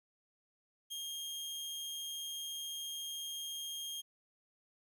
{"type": "tone", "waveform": "sawtooth", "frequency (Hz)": 3227, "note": "G7", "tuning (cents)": 50, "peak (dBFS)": -37, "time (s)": [0.9, 4.02], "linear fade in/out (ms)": 20, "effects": ["12-bit"]}